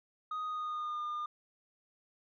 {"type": "tone with pitch glide", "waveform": "sine", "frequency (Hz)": [1247, 1210.1], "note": ["D#6", "D#6"], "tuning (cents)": [3, -49], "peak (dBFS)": -32, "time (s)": [0.31, 1.26], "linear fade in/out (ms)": 5, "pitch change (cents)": -52, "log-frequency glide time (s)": [0.45, 1.02], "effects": ["tanh soft clip ceiling -34 dBFS"]}